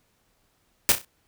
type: noise with echo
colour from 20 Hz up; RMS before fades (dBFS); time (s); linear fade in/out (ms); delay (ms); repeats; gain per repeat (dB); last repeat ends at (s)
white; -17; 0.89-0.92; 0; 32; 4; -9; 1.048
effects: pink hiss -68 dBFS RMS until 1.27 s